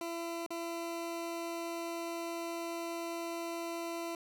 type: tone with dropouts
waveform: 20% pulse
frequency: 336.9 Hz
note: E4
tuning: 38 cents sharp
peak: -32 dBFS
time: 0.01-4.15 s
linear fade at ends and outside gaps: 2 ms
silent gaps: 0.464-0.505 s
effects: none